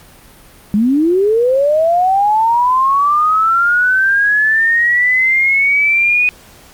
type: linear sweep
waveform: sine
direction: up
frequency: 197.3 to 2489 Hz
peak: -9 dBFS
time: 0.74-6.29 s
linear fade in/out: 0 ms
effects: pink hiss -42 dBFS RMS until 6.73 s + Opus 48 kbps